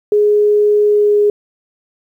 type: tone with pitch glide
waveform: sine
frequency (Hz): 417.1 to 414.2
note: G#4 to G#4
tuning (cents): +7 to -5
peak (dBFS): -8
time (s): 0.12-1.3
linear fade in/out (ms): 2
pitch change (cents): -12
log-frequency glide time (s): 0.85-1.18
effects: 8-bit